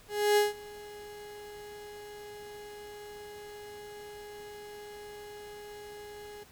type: tone with ADSR envelope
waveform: 35% pulse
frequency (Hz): 415.3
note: G#4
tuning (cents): 0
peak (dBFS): -19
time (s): 0.08-6.44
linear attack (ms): 290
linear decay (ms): 160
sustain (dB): -23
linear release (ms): 12
effects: pink hiss -57 dBFS RMS until 6.51 s